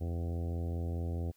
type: harmonic tone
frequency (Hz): 84.7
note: E2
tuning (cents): +48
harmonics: 1 / 2 / 3 / 4 / 5 / 6 / 7 / 8 / 9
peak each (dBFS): -33 / -43 / -45 / -47 / -49 / -50 / -55 / -55 / -56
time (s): 0-1.32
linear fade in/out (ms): 20
effects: white hiss -71 dBFS RMS until 1.36 s